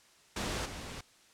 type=noise with level steps; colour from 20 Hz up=pink; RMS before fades=-35 / -43 dBFS; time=0.36-1.01 s; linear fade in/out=5 ms; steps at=0.65 s; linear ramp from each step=10 ms; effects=white hiss -62 dBFS RMS until 1.33 s + low-pass 8000 Hz 12 dB/octave